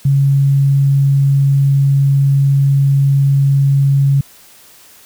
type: tone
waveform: sine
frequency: 138.59 Hz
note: C#3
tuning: in tune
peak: -8 dBFS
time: 0.05-4.21 s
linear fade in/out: 5 ms
effects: white hiss -43 dBFS RMS until 5.05 s